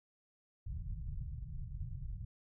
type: low-pass noise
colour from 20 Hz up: pink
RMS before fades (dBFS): -42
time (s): 0.66-2.25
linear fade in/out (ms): 5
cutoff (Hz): 150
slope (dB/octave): 48
effects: none